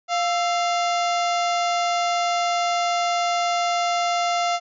harmonic tone with a mistuned harmonic, 698.5 Hz, F5, in tune, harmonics 1 / 2 / 3 / 4 / 5 / 6 / 7 / 8 / 9 / 10, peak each -21 / -27 / -31 / -33 / -35 / -37 / -38 / -39 / -40 / -41 dBFS, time 0.08-4.6 s, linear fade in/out 50 ms, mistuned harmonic 2, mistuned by -83 cents, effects none

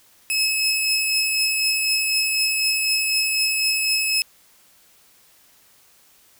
sawtooth tone pair together, 2583 / 5162 Hz, E7 / E8, -36 / -37 cents, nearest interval octave, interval 1199 cents, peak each -18 / -20 dBFS, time 0.3-4.22 s, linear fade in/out 0 ms, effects white hiss -55 dBFS RMS until 6.39 s

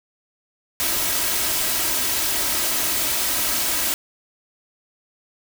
white noise with comb filter, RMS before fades -22 dBFS, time 0.8-3.94 s, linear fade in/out 0 ms, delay 3.1 ms, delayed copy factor +0.5, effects none

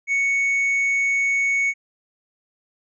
triangle tone, 2220 Hz, C#7, 2 cents sharp, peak -16 dBFS, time 0.07-1.74 s, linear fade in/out 50 ms, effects resampled to 22050 Hz

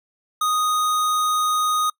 square tone, 1243 Hz, D#6, 2 cents flat, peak -19 dBFS, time 0.41-1.9 s, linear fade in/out 5 ms, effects noise-tail reverb RT60 0.1 s tail -25 dB re dry

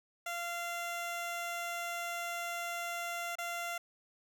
15% pulse tone with dropouts, 690 Hz, F5, 21 cents flat, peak -30 dBFS, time 0.26-3.78 s, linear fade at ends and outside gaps 5 ms, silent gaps 3.355-3.384 s, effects none

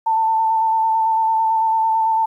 sine tone with vibrato, 891 Hz, A5, 22 cents sharp, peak -14 dBFS, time 0.06-2.26 s, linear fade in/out 10 ms, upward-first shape square, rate 9 Hz, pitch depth 15 cents each way, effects 9-bit

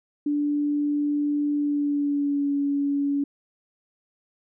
sine tone with pitch glide, 292.2 to 283.1 Hz, D4 to C#4, -9 to +37 cents, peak -21 dBFS, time 0.26-3.24 s, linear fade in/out 5 ms, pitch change -54 cents, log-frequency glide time 1.54-2.53 s, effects none

